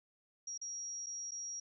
sine tone with dropouts, 5670 Hz, F8, 25 cents sharp, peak -40 dBFS, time 0.47-1.6 s, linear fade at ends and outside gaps 5 ms, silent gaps 0.577-0.614 / 1.062-1.066 / 1.31-1.317 s, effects none

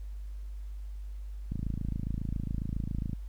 click train, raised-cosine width 5 ms, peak -21 dBFS, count 45, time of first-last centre 1.52-3.132 s, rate 27.3 Hz, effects added 50 Hz sine -37 dBFS peak until 3.28 s + pink hiss -66 dBFS RMS until 3.28 s

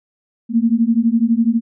sine beating tone pair, 224.3 / 236.3 Hz, A3 / A#3, +34 / +24 cents, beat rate 12 Hz, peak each -15 dBFS, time 0.49-1.61 s, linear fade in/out 50 ms, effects none

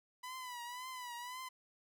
sawtooth tone with vibrato, 992 Hz, B5, 7 cents sharp, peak -40 dBFS, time 0.23-1.49 s, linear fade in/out 10 ms, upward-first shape triangle, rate 1.9 Hz, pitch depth 85 cents each way, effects none

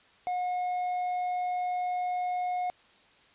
sine tone with hard clipping, 723 Hz, F#5, 40 cents flat, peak -29 dBFS, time 0.27-2.7 s, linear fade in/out 0 ms, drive 3 dB, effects white hiss -60 dBFS RMS until 3.34 s + resampled to 8000 Hz

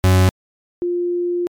40% pulse / sine tone pair in turn, 93 / 351.1 Hz, F#2 / F4, +9 / +9 cents, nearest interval octave + major seventh, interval 2300 cents, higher second, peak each -9 / -17 dBFS, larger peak first, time 0.04-0.29 / 0.82-1.47 s, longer second, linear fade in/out 0 ms, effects MP3 96 kbps

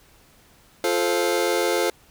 sawtooth chord, F major, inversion none, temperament just, 349.2 / 436.5 / 523.8 Hz, F4 / A4 / C5, 0 / -14 / +2 cents, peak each -20 dBFS, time 0.84-1.9 s, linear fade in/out 2 ms, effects pink hiss -55 dBFS RMS until 2.1 s

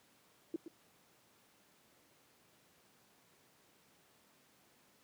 sine tone with echo, 329.6 Hz, E4, in tune, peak -34 dBFS, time 0.54-0.56 s, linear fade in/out 2 ms, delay 120 ms, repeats 1, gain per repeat -10 dB, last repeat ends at 0.68 s, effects pink hiss -68 dBFS RMS until 5.03 s + high-pass 150 Hz 12 dB/octave

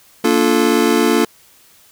square chord, Bb major seventh, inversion none, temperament just, 233.1 / 291.4 / 349.6 / 437 Hz, Bb3 / D4 / F4 / A4, 0 / -13 / +2 / -12 cents, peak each -18 dBFS, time 0.24-1.25 s, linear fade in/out 5 ms, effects white hiss -49 dBFS RMS until 1.91 s

